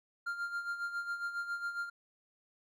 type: tone with tremolo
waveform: triangle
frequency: 1396.9 Hz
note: F6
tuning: in tune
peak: -31 dBFS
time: 0.26-1.9 s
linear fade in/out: 10 ms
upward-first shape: sine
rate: 7.3 Hz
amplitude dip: 65%
effects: none